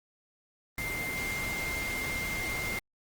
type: tone in noise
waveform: sine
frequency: 2100 Hz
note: C7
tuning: 6 cents sharp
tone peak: -33 dBFS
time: 0.78-2.79 s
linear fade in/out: 2 ms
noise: pink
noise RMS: -37 dBFS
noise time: 0.78-2.79 s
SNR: +1 dB
effects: Opus 24 kbps